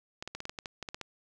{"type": "clicks", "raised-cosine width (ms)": 0.2, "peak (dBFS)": -21, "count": 12, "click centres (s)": [0.225, 0.276, 0.35, 0.404, 0.454, 0.495, 0.588, 0.658, 0.827, 0.888, 0.945, 1.013], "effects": []}